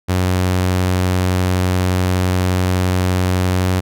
sawtooth tone with pitch glide, 91.7 to 92.23 Hz, F#2 to F#2, -15 to -5 cents, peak -10 dBFS, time 0.08-3.81 s, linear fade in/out 20 ms, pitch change +10 cents, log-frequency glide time 3.53-3.67 s, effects none

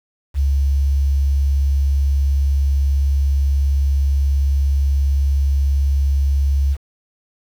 sine tone, 69.3 Hz, C#2, in tune, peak -13 dBFS, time 0.34-6.77 s, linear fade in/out 50 ms, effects 7-bit

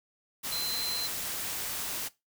sine tone in noise, 4086 Hz, C8, 42 cents flat, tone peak -32 dBFS, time 0.51-1.08 s, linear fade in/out 20 ms, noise white, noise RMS -35 dBFS, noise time 0.43-2.09 s, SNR 0 dB, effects noise-tail reverb RT60 0.2 s tail -18 dB re dry

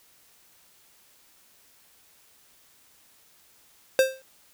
square tone with exponential decay, 527 Hz, C5, 12 cents sharp, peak -14 dBFS, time 3.99-4.22 s, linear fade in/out 1 ms, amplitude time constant 48 ms, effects white hiss -59 dBFS RMS until 4.53 s

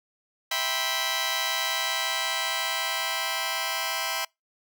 10% pulse chord, C major seventh, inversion first, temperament just, 654.1 / 784.9 / 981.1 / 1046.5 Hz, E5 / G5 / B5 / C6, -14 / +2 / -12 / 0 cents, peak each -24 dBFS, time 0.51-4.25 s, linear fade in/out 5 ms, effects noise-tail reverb RT60 0.2 s tail -26 dB re dry

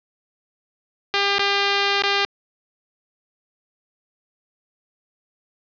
5% pulse tone with dropouts, 400 Hz, G4, 35 cents sharp, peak -6 dBFS, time 1.14-2.25 s, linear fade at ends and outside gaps 0 ms, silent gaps 1.383-1.393 / 2.022-2.036 s, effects resampled to 11025 Hz + 7-bit

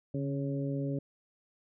harmonic tone with a mistuned harmonic, 138.59 Hz, C#3, in tune, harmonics 1 / 2 / 3 / 4, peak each -33 / -35 / -41 / -41 dBFS, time 0.14-0.99 s, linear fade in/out 5 ms, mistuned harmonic 1, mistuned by +44 cents, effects none

